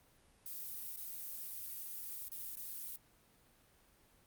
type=noise with dropouts; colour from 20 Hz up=violet; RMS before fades=-45 dBFS; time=0.46-2.96 s; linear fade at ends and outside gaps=1 ms; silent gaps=0.961-0.971 / 2.283-2.318 / 2.555-2.57 s; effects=pink hiss -68 dBFS RMS until 4.26 s + Opus 32 kbps